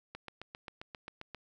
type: click train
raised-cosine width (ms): 0.3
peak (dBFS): -27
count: 10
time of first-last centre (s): 0.15-1.347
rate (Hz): 7.52
effects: none